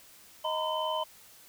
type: tone cluster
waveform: sine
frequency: 626 / 930 / 1012 / 3060 Hz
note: D#5 / A#5 / B5 / G7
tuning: +10 / -4 / +42 / -42 cents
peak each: -33 / -34 / -34 / -37 dBFS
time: 0.44-1.04 s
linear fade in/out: 10 ms
effects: white hiss -55 dBFS RMS until 1.48 s